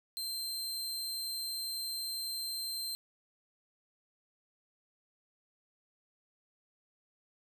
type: tone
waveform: sawtooth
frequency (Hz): 4134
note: C8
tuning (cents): -22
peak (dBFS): -33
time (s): 0.17-2.95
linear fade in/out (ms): 0
effects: 12-bit